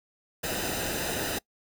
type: noise with comb filter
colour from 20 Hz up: pink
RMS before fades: -31 dBFS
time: 0.43-1.39 s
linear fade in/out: 10 ms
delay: 0.9 ms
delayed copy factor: -0.65
effects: noise-tail reverb RT60 0.1 s tail -23 dB re dry